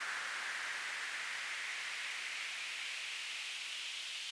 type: noise with high-pass filter sweep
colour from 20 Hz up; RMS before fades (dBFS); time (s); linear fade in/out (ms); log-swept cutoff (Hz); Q
brown; -42; 0-4.31; 10; 1600 to 3000; 2.7
effects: resampled to 22050 Hz

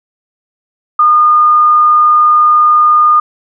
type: tone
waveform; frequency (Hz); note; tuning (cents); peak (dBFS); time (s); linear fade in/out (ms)
sine; 1219; D#6; -36; -4; 0.99-3.2; 5
effects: none

